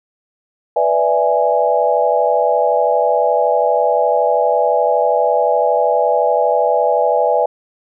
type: chord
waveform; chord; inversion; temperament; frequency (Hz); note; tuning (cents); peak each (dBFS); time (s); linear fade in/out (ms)
sine; E dominant seventh; second; equal; 493.9 / 587.3 / 659.3 / 830.6; B4 / D5 / E5 / G#5; 0 / 0 / 0 / 0; -17; 0.76-7.46; 5
effects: none